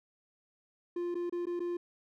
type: tone with dropouts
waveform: triangle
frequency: 349.2 Hz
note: F4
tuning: in tune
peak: -30 dBFS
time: 0.96-1.77 s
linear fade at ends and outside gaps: 5 ms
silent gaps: 1.145-1.152 / 1.297-1.324 / 1.456-1.468 / 1.595-1.602 s
effects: none